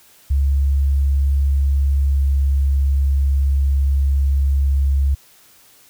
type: tone with pitch glide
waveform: sine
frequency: 69.3 to 68.9 Hz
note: C#2 to C#2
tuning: 0 to -10 cents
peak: -13 dBFS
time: 0.3-5.15 s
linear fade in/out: 10 ms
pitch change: -10 cents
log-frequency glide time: 2.01-2.29 s
effects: white hiss -50 dBFS RMS until 5.89 s